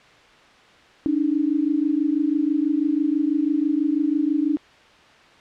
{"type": "tone pair together", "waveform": "sine", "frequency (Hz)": [285, 311.1], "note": ["C#4", "D#4"], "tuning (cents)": [48, 0], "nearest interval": "major second", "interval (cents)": 152, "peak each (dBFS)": -21, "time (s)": [1.06, 4.57], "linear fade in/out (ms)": 0, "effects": ["white hiss -50 dBFS RMS until 5.4 s", "low-pass 3000 Hz 12 dB/octave"]}